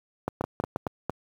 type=two click trains; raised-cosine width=1 ms; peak=-13 / -13 dBFS; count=4 / 4; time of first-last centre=0.41-1.096 / 0.28-0.761 s; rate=4.37 / 6.24 Hz; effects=high-pass 80 Hz 12 dB/octave + 8-bit